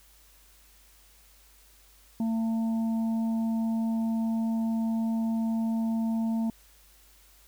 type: harmonic tone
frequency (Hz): 225.4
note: A3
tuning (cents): +42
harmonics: 1 / 3 / 4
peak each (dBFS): -25 / -42 / -44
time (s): 2.2-6.5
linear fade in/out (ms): 2
effects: added 50 Hz sine -59 dBFS peak until 7.47 s + white hiss -59 dBFS RMS until 7.47 s